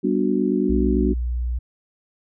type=chord; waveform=sine; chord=G major seventh; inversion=none; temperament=just; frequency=196 / 245 / 294 / 367.5 Hz; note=G3 / B3 / D4 / F#4; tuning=0 / -14 / +2 / -12 cents; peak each=-23 dBFS; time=0.03-1.14 s; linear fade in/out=20 ms
type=tone with pitch glide; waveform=sine; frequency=61 to 60.47 Hz; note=B1 to B1; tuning=-21 to -36 cents; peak=-21 dBFS; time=0.69-1.59 s; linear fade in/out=10 ms; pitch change=-15 cents; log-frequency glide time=0.86-1.18 s
effects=none